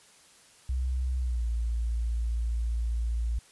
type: tone with pitch glide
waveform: sine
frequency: 63.8 to 57.5 Hz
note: C2 to A#1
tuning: -43 to -23 cents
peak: -26 dBFS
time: 0.69-3.39 s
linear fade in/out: 5 ms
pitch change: -180 cents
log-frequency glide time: 1.18-1.46 s
effects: white hiss -57 dBFS RMS until 3.51 s + resampled to 24000 Hz